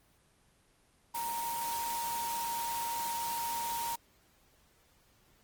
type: tone in noise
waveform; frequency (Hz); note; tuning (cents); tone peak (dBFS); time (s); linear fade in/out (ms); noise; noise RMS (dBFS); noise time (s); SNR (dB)
sine; 932.3; A#5; 0; -34; 1.14-3.96; 10; white; -40; 1.14-3.96; +3
effects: pink hiss -67 dBFS RMS until 5.43 s + Opus 24 kbps